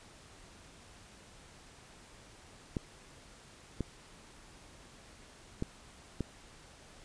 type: clicks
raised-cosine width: 3 ms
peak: -20 dBFS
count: 4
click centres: 2.768 / 3.807 / 5.624 / 6.207 s
effects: pink hiss -56 dBFS RMS until 7.04 s + resampled to 22050 Hz